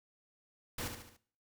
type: noise with echo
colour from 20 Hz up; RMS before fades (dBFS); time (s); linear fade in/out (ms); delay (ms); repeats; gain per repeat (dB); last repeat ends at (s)
pink; -39; 0.78-0.88; 5; 72; 4; -6; 1.168
effects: noise-tail reverb RT60 0.5 s tail -18 dB re dry